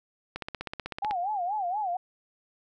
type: click train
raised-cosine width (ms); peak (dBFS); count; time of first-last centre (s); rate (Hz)
0.3; -18; 13; 0.36-1.11; 16
type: tone with vibrato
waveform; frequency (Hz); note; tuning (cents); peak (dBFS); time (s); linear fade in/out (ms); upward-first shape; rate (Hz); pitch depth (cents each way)
sine; 773; G5; -24; -27; 1.02-1.97; 5; sine; 4.2; 190
effects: none